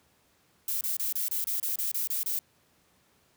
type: noise bursts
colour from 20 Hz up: violet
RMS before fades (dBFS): -30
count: 11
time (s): 0.68-2.39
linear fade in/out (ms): 2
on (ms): 130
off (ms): 28
effects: pink hiss -66 dBFS RMS until 3.36 s + high-pass 80 Hz 12 dB/octave